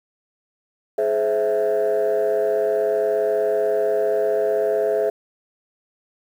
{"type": "chord", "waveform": "sine", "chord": "Ab augmented", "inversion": "none", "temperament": "equal with one note detuned", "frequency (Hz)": [422.8, 523.3, 659.3], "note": ["Ab4", "C5", "E5"], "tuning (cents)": [31, 0, 0], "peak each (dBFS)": [-19, -22, -20], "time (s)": [0.98, 5.1], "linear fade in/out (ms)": 5, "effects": ["tanh soft clip ceiling -13 dBFS", "8-bit"]}